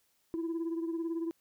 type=beating tone pair; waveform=sine; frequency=329.6 / 347.6 Hz; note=E4 / F4; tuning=0 / -8 cents; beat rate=18 Hz; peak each=-31 / -38 dBFS; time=0.34-1.31 s; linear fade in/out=0 ms; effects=tanh soft clip ceiling -29 dBFS + white hiss -73 dBFS RMS until 1.4 s